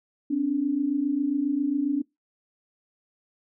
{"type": "tone pair together", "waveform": "sine", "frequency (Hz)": [261.6, 289], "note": ["C4", "D4"], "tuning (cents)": [0, -28], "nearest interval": "major second", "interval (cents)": 172, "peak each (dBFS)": [-28, -23], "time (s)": [0.3, 2.02], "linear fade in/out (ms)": 10, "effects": ["noise-tail reverb RT60 0.2 s tail -25 dB re dry"]}